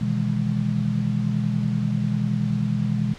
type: chord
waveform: sine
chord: E major seventh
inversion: second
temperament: just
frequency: 123.61 / 154.51 / 164.81 / 206 Hz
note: B2 / D#3 / E3 / G#3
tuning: +2 / -12 / 0 / -14 cents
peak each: -25 / -28 / -28 / -24 dBFS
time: 0.01-3.14 s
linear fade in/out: 5 ms
effects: pink hiss -43 dBFS RMS until 3.18 s + low-pass 5000 Hz 12 dB/octave